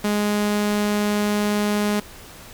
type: tone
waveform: sawtooth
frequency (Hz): 207.7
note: G#3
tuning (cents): 0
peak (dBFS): -15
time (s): 0.04-2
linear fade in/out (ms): 5
effects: pink hiss -42 dBFS RMS until 2.53 s